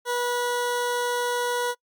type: tone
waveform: 20% pulse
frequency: 486.6 Hz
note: B4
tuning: 26 cents flat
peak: -19 dBFS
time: 0.05-1.75 s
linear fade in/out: 50 ms
effects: noise-tail reverb RT60 0.1 s tail -26 dB re dry + Opus 48 kbps